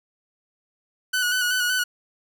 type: tone with vibrato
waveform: sawtooth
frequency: 1480 Hz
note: F#6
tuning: in tune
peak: -17 dBFS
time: 1.13-1.84 s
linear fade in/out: 10 ms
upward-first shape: square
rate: 5.3 Hz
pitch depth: 29 cents each way
effects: none